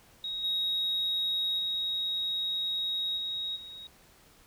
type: tone with level steps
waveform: sine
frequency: 3782 Hz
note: A#7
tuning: 24 cents sharp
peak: -32 / -26 / -28 / -31 / -42 dBFS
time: 0.24-3.87 s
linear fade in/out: 2 ms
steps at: 0.43 / 1.58 / 3.16 / 3.55 s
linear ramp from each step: 20 ms
effects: tanh soft clip ceiling -23 dBFS + pink hiss -59 dBFS RMS until 4.46 s